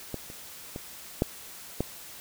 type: clicks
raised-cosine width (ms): 2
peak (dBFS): -19 / -30 / -22 / -9 / -13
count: 5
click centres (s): 0.143 / 0.301 / 0.761 / 1.221 / 1.806
effects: white hiss -45 dBFS RMS until 2.2 s